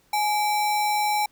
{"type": "tone with sample-and-hold", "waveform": "sine", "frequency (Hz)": 839, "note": "G#5", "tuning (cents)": 17, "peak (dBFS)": -20, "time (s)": [0.13, 1.26], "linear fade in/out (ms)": 5, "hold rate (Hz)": 3150, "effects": ["pink hiss -62 dBFS RMS until 1.31 s"]}